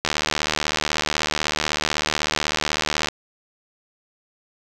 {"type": "click train", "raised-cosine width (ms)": 0.2, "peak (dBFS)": -3, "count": 232, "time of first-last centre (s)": [0.05, 3.085], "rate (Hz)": 76.1, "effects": []}